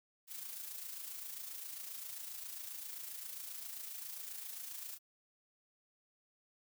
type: noise with amplitude modulation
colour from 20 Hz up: blue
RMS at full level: -44 dBFS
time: 0.27-4.99 s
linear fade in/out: 50 ms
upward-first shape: sine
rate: 27.5 Hz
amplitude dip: 50%
effects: none